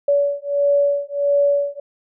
sine beating tone pair, 569 / 570.5 Hz, C#5 / C#5, +45 / +50 cents, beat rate 1.5 Hz, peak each -18 dBFS, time 0.08-1.8 s, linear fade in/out 5 ms, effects none

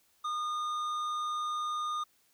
sine tone with tanh clipping, 1221 Hz, D#6, 33 cents flat, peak -33 dBFS, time 0.24-2.04 s, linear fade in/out 10 ms, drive 10 dB, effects white hiss -69 dBFS RMS until 2.33 s

